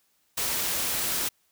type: noise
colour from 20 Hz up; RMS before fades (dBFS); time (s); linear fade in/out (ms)
white; -28; 0.37-1.29; 10
effects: white hiss -69 dBFS RMS until 1.51 s